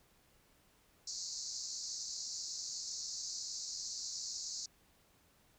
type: band-pass noise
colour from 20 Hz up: white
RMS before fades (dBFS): -43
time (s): 1.07-4.66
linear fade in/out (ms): 5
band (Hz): 4200 to 7100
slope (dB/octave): 96
effects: pink hiss -69 dBFS RMS until 5.58 s